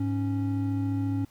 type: tone pair together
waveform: triangle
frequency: 103.76 / 277 Hz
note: G#2 / C#4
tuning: -1 / -1 cents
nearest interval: octave + perfect fourth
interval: 1700 cents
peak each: -26 / -26 dBFS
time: 0-1.25 s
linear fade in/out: 5 ms
effects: pink hiss -61 dBFS RMS until 1.3 s